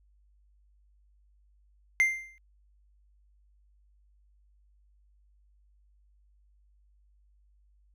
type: tone with exponential decay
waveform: triangle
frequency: 2093 Hz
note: C7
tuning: in tune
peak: -16 dBFS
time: 2-2.38 s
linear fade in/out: 0 ms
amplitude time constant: 81 ms
effects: added 50 Hz sine -61 dBFS peak until 7.94 s